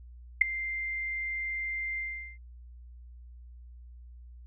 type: tone with ADSR envelope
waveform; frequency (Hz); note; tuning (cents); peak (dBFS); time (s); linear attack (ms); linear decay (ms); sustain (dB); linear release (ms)
sine; 2093; C7; 0; -12; 0.41-2.38; 7; 5; -19; 400
effects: added 60 Hz sine -46 dBFS peak until 4.46 s